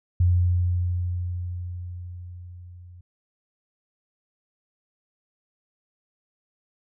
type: tone with level ramp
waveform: sine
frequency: 88.7 Hz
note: F2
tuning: 27 cents sharp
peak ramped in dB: -15 to -43 dBFS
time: 0.2-3.01 s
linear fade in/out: 5 ms
effects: none